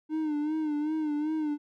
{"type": "tone with vibrato", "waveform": "triangle", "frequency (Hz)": 304.6, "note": "D#4", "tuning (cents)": -37, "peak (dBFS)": -25, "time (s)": [0.09, 1.58], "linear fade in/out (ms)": 50, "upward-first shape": "sine", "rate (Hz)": 2.6, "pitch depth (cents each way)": 63, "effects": []}